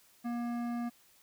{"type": "tone with hard clipping", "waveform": "triangle", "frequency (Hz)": 238, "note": "A#3", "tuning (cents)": 36, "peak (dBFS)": -35, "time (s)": [0.24, 0.9], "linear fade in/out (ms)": 20, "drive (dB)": 17, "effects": ["white hiss -64 dBFS RMS until 1.22 s"]}